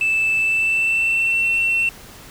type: tone with pitch glide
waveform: sine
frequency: 2637 to 2702 Hz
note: E7 to E7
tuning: 0 to +42 cents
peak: -14 dBFS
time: 0.01-1.89 s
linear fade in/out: 2 ms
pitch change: +42 cents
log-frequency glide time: 0.38-1.41 s
effects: tanh soft clip ceiling -13 dBFS + pink hiss -41 dBFS RMS until 2.3 s